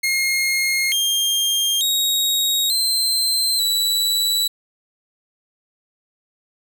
sawtooth tone with pitch steps, 2143 / 3205 / 3776 / 4117 / 3940 Hz, C7 / G7 / A#7 / C8 / B7, +41 / +38 / +22 / -29 / -5 cents, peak -14 dBFS, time 0.03-4.48 s, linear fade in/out 10 ms, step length 890 ms, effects none

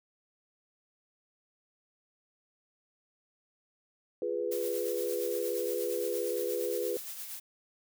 sine chord, F diminished, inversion none, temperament equal, 349.2 / 415.3 / 493.9 Hz, F4 / Ab4 / Cb5, 0 / 0 / 0 cents, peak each -37 / -34 / -33 dBFS, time 4.22-6.97 s, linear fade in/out 2 ms
blue noise with tremolo, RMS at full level -40 dBFS, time 4.51-7.4 s, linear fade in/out 10 ms, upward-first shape sine, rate 8.6 Hz, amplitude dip 40%
effects none

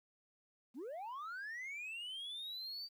sine linear sweep, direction up, 209.5 to 4666 Hz, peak -40 dBFS, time 0.74-2.89 s, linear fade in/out 50 ms, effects tanh soft clip ceiling -42 dBFS + 12-bit

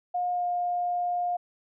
sine tone with pitch glide, 715 to 708.8 Hz, F5 to F5, +41 to +25 cents, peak -25 dBFS, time 0.14-1.37 s, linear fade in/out 10 ms, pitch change -16 cents, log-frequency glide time 0.32-0.45 s, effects none

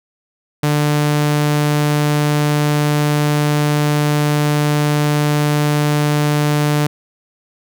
sawtooth tone, 148.3 Hz, D3, 17 cents sharp, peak -9 dBFS, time 0.63-6.87 s, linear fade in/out 5 ms, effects none

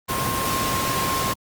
sine tone in noise, 1065 Hz, C6, 30 cents sharp, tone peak -25 dBFS, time 0.08-1.34 s, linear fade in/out 20 ms, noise pink, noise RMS -24 dBFS, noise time 0.08-1.34 s, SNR -4 dB, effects high-pass 80 Hz 12 dB/octave + Opus 24 kbps

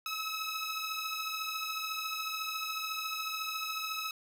15% pulse beating tone pair, 1284 / 1298 Hz, E6 / E6, -46 / -27 cents, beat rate 14 Hz, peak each -30 / -33 dBFS, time 0.06-4.11 s, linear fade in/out 2 ms, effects 11-bit

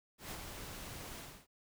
pink noise with ADSR envelope, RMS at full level -43 dBFS, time 0.18-1.47 s, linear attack 130 ms, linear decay 54 ms, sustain -4 dB, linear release 290 ms, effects none

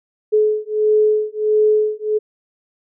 sine beating tone pair, 426.6 / 428.1 Hz, G#4 / A4, +46 / -47 cents, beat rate 1.5 Hz, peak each -16 dBFS, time 0.32-2.19 s, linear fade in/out 20 ms, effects none

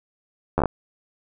slowing click train, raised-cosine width 1 ms, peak -6 dBFS, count 6, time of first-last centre 0.58-0.657 s, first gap 11 ms, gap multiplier 1.17, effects none

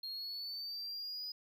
triangle linear sweep, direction up, 4231 to 4978 Hz, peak -39 dBFS, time 0.03-1.32 s, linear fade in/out 5 ms, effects none

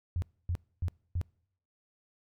sine tone bursts, 87.31 Hz, F2, in tune, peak -28 dBFS, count 4, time 0.16-1.214 s, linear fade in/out 0 ms, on 61 ms, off 270 ms, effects noise-tail reverb RT60 0.7 s tail -26 dB re dry

